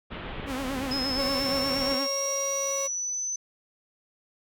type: low-pass noise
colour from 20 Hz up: pink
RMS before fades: -37 dBFS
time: 0.1-1.96 s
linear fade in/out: 20 ms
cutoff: 3500 Hz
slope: 48 dB/octave
type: tone with vibrato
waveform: sawtooth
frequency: 265.4 Hz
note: C4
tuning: 25 cents sharp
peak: -26 dBFS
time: 0.46-2.08 s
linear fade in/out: 50 ms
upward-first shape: sine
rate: 8.5 Hz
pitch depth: 87 cents each way
type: linear sweep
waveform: sine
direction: up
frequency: 5110 to 6100 Hz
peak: -28 dBFS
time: 0.91-3.36 s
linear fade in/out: 5 ms
type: tone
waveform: 35% pulse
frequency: 551 Hz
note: C#5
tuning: 11 cents flat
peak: -28 dBFS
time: 1.18-2.88 s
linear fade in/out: 20 ms
effects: none